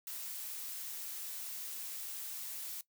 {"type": "noise", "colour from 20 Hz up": "blue", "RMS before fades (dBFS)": -43, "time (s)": [0.07, 2.81], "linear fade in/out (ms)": 2, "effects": ["noise-tail reverb RT60 0.1 s tail -18 dB re dry"]}